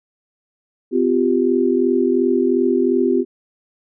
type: chord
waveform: sine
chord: C suspended fourth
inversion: none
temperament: equal with one note detuned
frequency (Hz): 255.2 / 349.2 / 392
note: C4 / F4 / G4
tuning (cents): -43 / 0 / 0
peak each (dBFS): -18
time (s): 0.91-3.25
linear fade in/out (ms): 50
effects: none